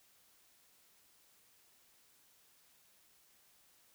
silence, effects white hiss -68 dBFS RMS until 3.94 s

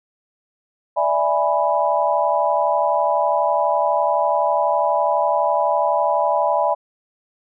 sine chord, E dominant seventh, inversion third, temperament equal, 587.3 / 659.3 / 830.6 / 987.8 Hz, D5 / E5 / G#5 / B5, 0 / 0 / 0 / 0 cents, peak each -21 dBFS, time 0.96-6.75 s, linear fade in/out 20 ms, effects none

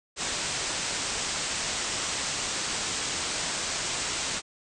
white low-pass noise, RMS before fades -31 dBFS, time 0.16-4.42 s, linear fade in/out 50 ms, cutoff 8500 Hz, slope 96 dB/octave, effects none

